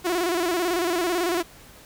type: tone with vibrato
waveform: sawtooth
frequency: 349.2 Hz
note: F4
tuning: in tune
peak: -18 dBFS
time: 0.04-1.43 s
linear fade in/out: 20 ms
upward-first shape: square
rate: 18 Hz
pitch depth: 77 cents each way
effects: pink hiss -48 dBFS RMS until 1.85 s